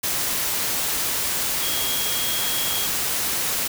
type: tone in noise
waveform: sine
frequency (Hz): 3278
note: G#7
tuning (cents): -23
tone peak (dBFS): -29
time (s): 1.62-2.87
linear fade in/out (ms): 10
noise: white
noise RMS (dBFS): -24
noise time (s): 0.03-3.68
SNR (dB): -8
effects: none